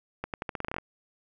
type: accelerating click train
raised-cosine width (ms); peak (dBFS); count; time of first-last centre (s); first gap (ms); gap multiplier
0.5; -17; 12; 0.24-0.784; 98; 0.85
effects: none